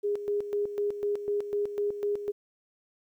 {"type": "tone with tremolo", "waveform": "sine", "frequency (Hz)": 410.4, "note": "G#4", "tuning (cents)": -21, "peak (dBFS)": -25, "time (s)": [0.03, 2.32], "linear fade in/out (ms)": 20, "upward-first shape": "square", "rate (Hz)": 4, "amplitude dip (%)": 65, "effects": ["11-bit"]}